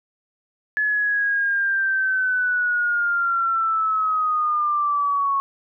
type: linear sweep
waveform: sine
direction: down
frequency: 1712 to 1100 Hz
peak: -18 dBFS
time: 0.77-5.4 s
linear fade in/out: 0 ms
effects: none